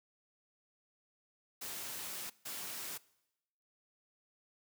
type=noise bursts at uneven times; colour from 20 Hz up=white; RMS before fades=-43 dBFS; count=2; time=1.61-2.3 / 2.45-2.98 s; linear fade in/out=10 ms; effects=noise-tail reverb RT60 0.9 s tail -22 dB re dry + high-pass 100 Hz 12 dB/octave